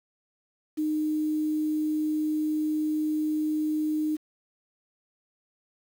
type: tone with quantisation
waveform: sine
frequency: 307.3 Hz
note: D#4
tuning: 21 cents flat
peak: -24 dBFS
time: 0.77-4.17 s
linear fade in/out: 20 ms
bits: 8
effects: none